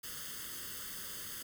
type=noise with comb filter; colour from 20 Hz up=white; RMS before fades=-44 dBFS; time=0.03-1.43 s; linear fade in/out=10 ms; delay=0.62 ms; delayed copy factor=+0.85; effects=none